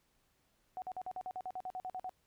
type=tone bursts; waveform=sine; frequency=742 Hz; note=F#5; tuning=5 cents sharp; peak=-38 dBFS; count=14; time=0.77-2.094 s; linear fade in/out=0 ms; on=50 ms; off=48 ms; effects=pink hiss -75 dBFS RMS until 2.26 s